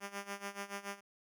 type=tone with tremolo; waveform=5% pulse; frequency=200 Hz; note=G3; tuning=35 cents sharp; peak=-27 dBFS; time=0-1.01 s; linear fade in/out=50 ms; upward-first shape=sine; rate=7 Hz; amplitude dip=85%; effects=none